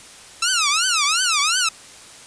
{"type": "tone with vibrato", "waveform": "10% pulse", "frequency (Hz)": 1314, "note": "E6", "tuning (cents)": -6, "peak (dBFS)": -8, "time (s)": [0.42, 1.69], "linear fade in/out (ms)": 5, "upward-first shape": "triangle", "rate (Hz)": 2.8, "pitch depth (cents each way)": 290, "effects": ["white hiss -42 dBFS RMS until 2.26 s", "resampled to 22050 Hz"]}